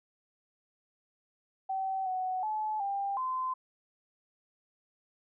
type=tone with pitch steps; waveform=sine; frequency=767 / 744 / 860 / 795 / 1031 Hz; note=G5 / F#5 / A5 / G5 / C6; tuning=-38 / +9 / -40 / +24 / -26 cents; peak=-30 dBFS; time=1.69-3.54 s; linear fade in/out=10 ms; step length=370 ms; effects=none